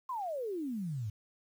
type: exponential sweep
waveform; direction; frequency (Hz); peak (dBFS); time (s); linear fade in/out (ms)
sine; down; 1074 to 99; -34; 0.09-1.1; 5
effects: 10-bit